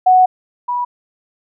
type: tone pair in turn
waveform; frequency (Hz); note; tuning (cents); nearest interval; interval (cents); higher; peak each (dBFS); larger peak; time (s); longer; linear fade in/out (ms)
sine; 740 / 976.4; F#5 / B5; 0 / -20; perfect fourth; 480; second; -6 / -16; first; 0.06-0.26 / 0.68-0.85; first; 10
effects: none